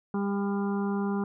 harmonic tone, 200 Hz, G3, 35 cents sharp, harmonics 1 / 2 / 4 / 5 / 6 / 7, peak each -27 / -33 / -39 / -41 / -43 / -44 dBFS, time 0.14-1.24 s, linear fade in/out 2 ms, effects none

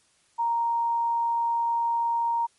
sine tone, 932.3 Hz, A#5, in tune, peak -22 dBFS, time 0.38-2.47 s, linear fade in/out 20 ms, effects white hiss -64 dBFS RMS until 2.58 s + MP3 48 kbps

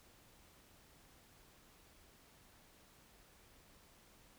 silence, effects pink hiss -65 dBFS RMS until 4.38 s

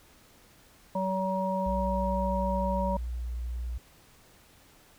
harmonic tone, 189.4 Hz, F#3, 41 cents sharp, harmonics 1 / 3 / 5, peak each -31 / -31 / -31 dBFS, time 0.95-2.97 s, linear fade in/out 5 ms
sine tone with vibrato, 60.1 Hz, B1, 46 cents flat, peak -31 dBFS, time 1.66-3.78 s, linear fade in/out 5 ms, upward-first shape triangle, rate 2.2 Hz, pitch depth 10 cents each way
effects pink hiss -58 dBFS RMS until 4.98 s

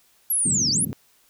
sine linear two-way sweep, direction down then up, 11630 to 4435 to 11630 Hz, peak -19 dBFS, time 0.3-0.85 s, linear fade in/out 5 ms, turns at 0.71 s
pink band-pass noise, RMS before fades -29 dBFS, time 0.45-0.93 s, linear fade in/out 0 ms, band 120 to 260 Hz, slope 24 dB/octave
effects white hiss -60 dBFS RMS until 1.29 s

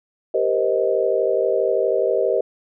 sine chord, C minor seventh, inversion second, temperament just, 392.4 / 470.9 / 523.3 / 627.9 Hz, G4 / Bb4 / C5 / Eb5, +2 / +18 / 0 / +16 cents, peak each -22 dBFS, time 0.34-2.41 s, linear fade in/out 5 ms, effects none

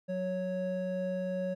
triangle tone pair together, 183.81 / 554 Hz, F#3 / C#5, -11 / -1 cents, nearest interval octave + perfect fifth, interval 1910 cents, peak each -33 / -31 dBFS, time 0.08-1.55 s, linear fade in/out 20 ms, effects none

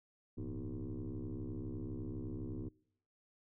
sine tone with frequency modulation, 107.8 Hz, A2, 35 cents flat, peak -38 dBFS, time 0.37-2.69 s, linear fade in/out 10 ms, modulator 67.9 Hz, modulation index 3.9, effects noise-tail reverb RT60 0.7 s tail -25 dB re dry + tanh soft clip ceiling -36 dBFS

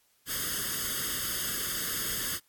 white noise with comb filter, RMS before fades -32 dBFS, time 0.26-2.4 s, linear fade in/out 50 ms, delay 0.61 ms, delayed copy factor +0.9, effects white hiss -68 dBFS RMS until 2.48 s + AAC 64 kbps

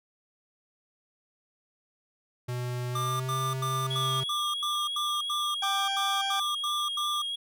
square tone with pitch glide, 123.47 to 131.57 Hz, B2 to C3, 0 to +10 cents, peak -31 dBFS, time 2.48-4.24 s, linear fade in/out 10 ms, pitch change +110 cents, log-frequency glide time 2.9-3.34 s
square tone bursts, 1192 Hz, D6, 25 cents sharp, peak -30 dBFS, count 13, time 2.95-7.22 s, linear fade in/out 5 ms, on 250 ms, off 85 ms
triangle tone with vibrato, 3327 Hz, G#7, 2 cents sharp, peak -29 dBFS, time 3.9-7.36 s, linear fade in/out 10 ms, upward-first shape triangle, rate 2.9 Hz, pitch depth 37 cents each way
harmonic tone, 785 Hz, G5, 2 cents sharp, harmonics 1 / 2 / 3 / 4 / 6 / 7 / 8 / 9, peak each -31 / -37 / -41 / -43 / -47 / -48 / -49 / -50 dBFS, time 5.62-6.4 s, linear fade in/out 5 ms
effects none

